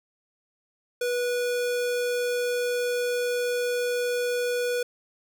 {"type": "tone", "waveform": "square", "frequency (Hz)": 488.4, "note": "B4", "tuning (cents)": -19, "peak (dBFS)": -25, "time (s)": [1.01, 4.83], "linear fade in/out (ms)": 5, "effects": []}